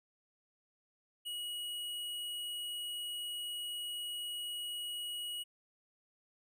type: tone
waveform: square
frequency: 2908 Hz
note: F#7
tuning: 31 cents flat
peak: -39 dBFS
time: 1.25-5.44 s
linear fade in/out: 20 ms
effects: none